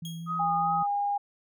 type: tone with pitch glide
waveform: sine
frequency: 164.81 to 169.05 Hz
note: E3 to E3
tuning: 0 to +44 cents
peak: -35 dBFS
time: 0.02-0.83 s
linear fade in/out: 5 ms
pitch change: +44 cents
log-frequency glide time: 0.17-0.3 s
type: tone with exponential decay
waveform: sawtooth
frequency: 3276 Hz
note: G#7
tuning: 24 cents flat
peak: -34 dBFS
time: 0.05-0.44 s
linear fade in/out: 2 ms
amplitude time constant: 83 ms
type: tone with vibrato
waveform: sine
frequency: 1244.5 Hz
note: D#6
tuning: in tune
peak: -28 dBFS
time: 0.26-0.87 s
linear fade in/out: 50 ms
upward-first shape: triangle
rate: 2.6 Hz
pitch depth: 25 cents each way
type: tone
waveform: sine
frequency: 812 Hz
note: G#5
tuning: 39 cents flat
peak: -25 dBFS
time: 0.39-1.18 s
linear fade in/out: 10 ms
effects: none